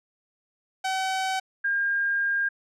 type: tone pair in turn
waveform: sawtooth / sine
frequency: 760 / 1610.4 Hz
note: F#5 / G6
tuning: +46 / +46 cents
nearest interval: octave + minor second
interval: 1300 cents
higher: second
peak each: -21 / -22 dBFS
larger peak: first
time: 0.84-1.4 / 1.64-2.49 s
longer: second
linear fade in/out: 10 ms
effects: low-pass 8000 Hz 12 dB/octave